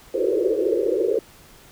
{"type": "band-pass noise", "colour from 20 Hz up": "pink", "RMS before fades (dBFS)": -21, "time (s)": [0.14, 1.19], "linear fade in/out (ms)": 2, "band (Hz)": [340, 540], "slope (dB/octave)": 96, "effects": ["pink hiss -49 dBFS RMS until 1.71 s"]}